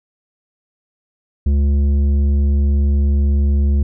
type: tone with tanh clipping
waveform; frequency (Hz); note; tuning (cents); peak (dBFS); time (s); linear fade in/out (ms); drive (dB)
sine; 70.9; C#2; +40; -13; 1.46-3.83; 5; 9
effects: none